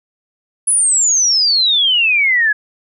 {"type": "exponential sweep", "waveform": "sine", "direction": "down", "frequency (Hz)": [10330, 1661.2], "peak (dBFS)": -10, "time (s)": [0.67, 2.53], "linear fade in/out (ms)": 10, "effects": []}